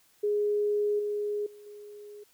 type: tone with level steps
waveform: sine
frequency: 415.1 Hz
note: G#4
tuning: 1 cent flat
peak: -24 / -28 / -47 / -43 dBFS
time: 0.23-2.24 s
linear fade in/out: 10 ms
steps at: 0.99 / 1.46 / 1.66 s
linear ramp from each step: 5 ms
effects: white hiss -64 dBFS RMS until 2.33 s